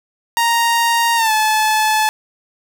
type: tone with pitch glide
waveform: sawtooth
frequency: 932.3 to 864.9 Hz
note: A#5 to A5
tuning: 0 to -30 cents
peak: -9 dBFS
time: 0.37-2.09 s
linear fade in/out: 0 ms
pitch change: -130 cents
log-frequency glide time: 1.16-1.32 s
effects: 8-bit